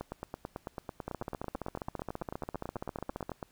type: two click trains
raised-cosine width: 1 ms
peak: -23 / -22 dBFS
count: 32 / 34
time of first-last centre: 0.01-3.428 / 1.08-3.295 s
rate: 9.07 / 14.9 Hz
effects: pink hiss -66 dBFS RMS until 3.51 s